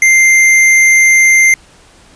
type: tone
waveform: square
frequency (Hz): 2093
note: C7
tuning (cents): 0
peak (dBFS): -5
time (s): 0.02-1.54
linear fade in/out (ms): 2
effects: pink hiss -43 dBFS RMS until 2.15 s + resampled to 22050 Hz